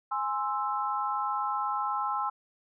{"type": "chord", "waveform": "sine", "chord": "Ab augmented", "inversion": "none", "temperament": "equal", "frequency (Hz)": [830.6, 1046.5, 1318.5], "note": ["Ab5", "C6", "E6"], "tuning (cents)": [0, 0, 0], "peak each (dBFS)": -32, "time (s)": [0.11, 2.3], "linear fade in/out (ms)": 10, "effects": []}